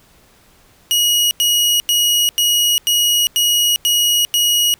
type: tone bursts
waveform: sawtooth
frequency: 2900 Hz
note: F#7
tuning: 35 cents flat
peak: -9 dBFS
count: 8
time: 0.91-4.74 s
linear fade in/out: 0 ms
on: 400 ms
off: 90 ms
effects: pink hiss -51 dBFS RMS until 4.79 s